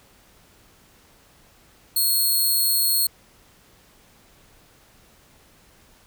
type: tone with amplitude modulation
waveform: 5% pulse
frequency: 4304 Hz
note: C8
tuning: 48 cents sharp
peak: -10 dBFS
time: 1.96-3.07 s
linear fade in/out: 5 ms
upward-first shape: sine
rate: 158 Hz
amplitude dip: 25%
effects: pink hiss -55 dBFS RMS until 6.06 s